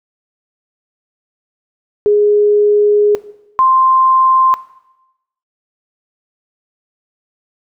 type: tone pair in turn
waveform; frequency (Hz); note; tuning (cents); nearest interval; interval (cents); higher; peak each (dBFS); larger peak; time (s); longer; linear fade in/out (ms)
sine; 415.3 / 1046.5; G#4 / C6; 0 / 0; octave + major third; 1600; second; -7; neither; 2.06-3.15 / 3.59-4.54; first; 0
effects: noise-tail reverb RT60 0.9 s tail -17 dB re dry